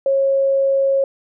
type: tone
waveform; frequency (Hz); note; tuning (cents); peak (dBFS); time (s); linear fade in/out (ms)
sine; 545; C#5; -29; -13; 0.06-1.04; 2
effects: none